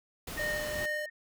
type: noise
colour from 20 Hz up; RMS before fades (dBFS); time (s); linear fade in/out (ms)
pink; -40; 0.27-0.86; 5
type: tone with tremolo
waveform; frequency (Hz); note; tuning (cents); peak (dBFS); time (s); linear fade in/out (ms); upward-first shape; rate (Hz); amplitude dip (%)
sine; 1846; A#6; -17; -31; 0.37-1.1; 10; sine; 2.4; 70
type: tone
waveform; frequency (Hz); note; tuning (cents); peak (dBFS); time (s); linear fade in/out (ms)
square; 602; D5; +43; -36; 0.39-1.06; 5
effects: none